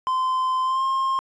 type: tone with pitch glide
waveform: triangle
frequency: 1033 to 1065.1 Hz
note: C6 to C6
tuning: -22 to +30 cents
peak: -18 dBFS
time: 0.07-1.19 s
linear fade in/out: 0 ms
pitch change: +52 cents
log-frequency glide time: 0.63-0.84 s
effects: resampled to 22050 Hz